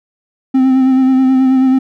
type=tone with vibrato; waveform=triangle; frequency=261.6 Hz; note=C4; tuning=in tune; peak=-5 dBFS; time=0.54-1.79 s; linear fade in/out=10 ms; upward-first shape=sine; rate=9.3 Hz; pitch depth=25 cents each way; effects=none